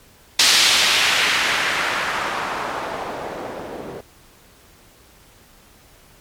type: noise with low-pass filter sweep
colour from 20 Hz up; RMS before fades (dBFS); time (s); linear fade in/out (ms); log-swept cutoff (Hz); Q
blue; -20; 0.39-4.01; 5; 4500 to 410; 1.2
effects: pink hiss -50 dBFS RMS until 6.2 s + MP3 96 kbps